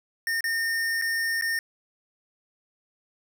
square tone with dropouts, 1824 Hz, A#6, 38 cents flat, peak -25 dBFS, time 0.27-1.59 s, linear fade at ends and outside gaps 1 ms, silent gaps 0.407-0.441 / 1.015-1.021 / 1.412-1.422 s, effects none

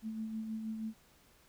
sine tone with tremolo, 220.3 Hz, A3, 2 cents sharp, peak -35 dBFS, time 0.02-0.94 s, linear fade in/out 50 ms, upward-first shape sine, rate 6.3 Hz, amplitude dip 40%, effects pink hiss -65 dBFS RMS until 1.48 s

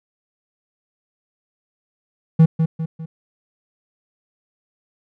triangle tone with echo, 161.2 Hz, E3, 38 cents flat, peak -5 dBFS, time 2.39-2.46 s, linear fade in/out 10 ms, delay 200 ms, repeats 3, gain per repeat -7 dB, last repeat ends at 3.06 s, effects none

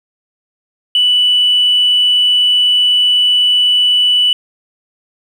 sine tone, 2968 Hz, F#7, 5 cents sharp, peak -7 dBFS, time 0.95-4.33 s, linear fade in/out 2 ms, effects tanh soft clip ceiling -3 dBFS + 7-bit

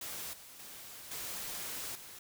white noise with level steps, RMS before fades -42 / -53 / -49 / -41 / -50 dBFS, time 0.01-2.19 s, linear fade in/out 5 ms, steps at 0.33 / 0.59 / 1.11 / 1.95 s, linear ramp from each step 5 ms, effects none

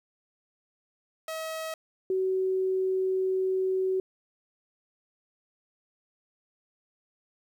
sawtooth / sine tone pair in turn, 640 / 376.8 Hz, D#5 / F#4, +49 / +32 cents, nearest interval major sixth, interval 917 cents, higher first, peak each -29 / -24 dBFS, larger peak second, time 1.28-1.74 / 2.1-4 s, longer second, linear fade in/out 2 ms, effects 11-bit

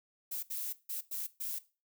violet noise bursts at uneven times, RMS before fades -38 dBFS, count 5, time 0.31-0.43 / 0.5-0.73 / 0.89-1.01 / 1.11-1.27 / 1.4-1.59 s, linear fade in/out 10 ms, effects noise-tail reverb RT60 0.3 s tail -17 dB re dry

